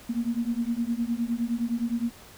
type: beating tone pair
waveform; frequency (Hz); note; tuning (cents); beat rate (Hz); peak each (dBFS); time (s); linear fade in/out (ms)
sine; 230 / 239.7; A#3 / A#3; -23 / +48; 9.7; -28; 0.09-2.11; 10
effects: pink hiss -49 dBFS RMS until 2.37 s